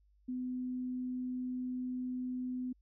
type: tone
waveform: sine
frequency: 252.4 Hz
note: B3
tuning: 38 cents sharp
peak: -35 dBFS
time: 0.28-2.73 s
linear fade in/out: 10 ms
effects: added 50 Hz sine -65 dBFS peak until 2.81 s